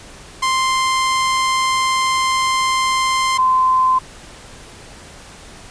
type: tone pair in turn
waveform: sawtooth / sine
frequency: 1046.5 / 1032.7 Hz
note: C6 / C6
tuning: 0 / -23 cents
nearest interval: unison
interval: 23 cents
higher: first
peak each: -11 dBFS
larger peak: neither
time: 0.42-3.38 / 3.38-3.99 s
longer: first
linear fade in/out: 10 ms
effects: pink hiss -39 dBFS RMS until 5.7 s + resampled to 22050 Hz